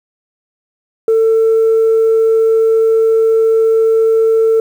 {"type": "tone", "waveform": "sine", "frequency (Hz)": 447.6, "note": "A4", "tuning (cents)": 30, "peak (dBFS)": -6, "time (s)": [1.08, 4.6], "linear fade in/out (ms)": 2, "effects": ["tanh soft clip ceiling -5 dBFS", "7-bit"]}